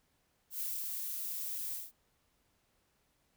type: noise with ADSR envelope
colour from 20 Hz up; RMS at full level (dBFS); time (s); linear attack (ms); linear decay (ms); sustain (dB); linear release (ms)
violet; -37; 0.5-1.92; 100; 230; -2; 190
effects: pink hiss -75 dBFS RMS until 3.36 s